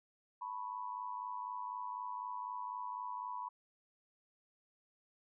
sine tone with amplitude modulation, 987.8 Hz, B5, in tune, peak -36 dBFS, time 0.41-3.49 s, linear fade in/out 10 ms, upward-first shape sine, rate 104 Hz, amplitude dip 80%, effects none

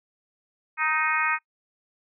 harmonic tone with a mistuned harmonic, 310.6 Hz, D#4, 3 cents flat, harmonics 3 / 4 / 5 / 6 / 7 / 8, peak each -30 / -27 / -29 / -29 / -29 / -29 dBFS, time 0.77-1.39 s, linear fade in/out 50 ms, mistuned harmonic 4, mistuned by +23 cents, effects noise-tail reverb RT60 0.1 s tail -24 dB re dry

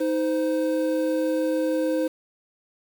triangle tone pair together, 314.9 / 516 Hz, D#4 / C5, +21 / -24 cents, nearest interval major sixth, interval 855 cents, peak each -22 / -22 dBFS, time 0-2.08 s, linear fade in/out 10 ms, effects 7-bit

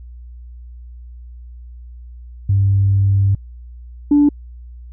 sine tone pair in turn, 98.5 / 290.9 Hz, G2 / D4, +9 / -16 cents, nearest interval octave + perfect fifth, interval 1875 cents, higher second, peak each -10 / -7 dBFS, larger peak second, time 2.49-3.35 / 4.11-4.29 s, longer first, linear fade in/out 5 ms, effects tanh soft clip ceiling -5 dBFS + added 60 Hz sine -33 dBFS peak until 4.92 s

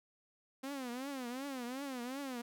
sawtooth tone with vibrato, 260 Hz, C4, 11 cents flat, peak -36 dBFS, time 0.63-2.42 s, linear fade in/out 10 ms, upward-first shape triangle, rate 2.7 Hz, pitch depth 180 cents each way, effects none

